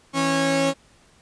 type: tone cluster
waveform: sawtooth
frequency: 164.2 / 273.7 / 548 Hz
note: E3 / C#4 / C#5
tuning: -6 / -22 / -20 cents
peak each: -24 / -18 / -18 dBFS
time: 0.13-0.74 s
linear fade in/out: 50 ms
effects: pink hiss -56 dBFS RMS until 1.21 s + resampled to 22050 Hz